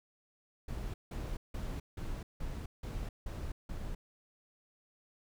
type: noise bursts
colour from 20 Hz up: brown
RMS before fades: -39 dBFS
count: 8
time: 0.68-3.95 s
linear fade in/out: 5 ms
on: 260 ms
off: 170 ms
effects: none